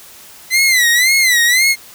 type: tone with vibrato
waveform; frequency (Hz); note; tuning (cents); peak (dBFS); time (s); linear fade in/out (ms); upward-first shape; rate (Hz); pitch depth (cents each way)
sawtooth; 2015; B6; +34; -6; 0.5-1.76; 50; sine; 1.9; 130
effects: white hiss -39 dBFS RMS until 1.94 s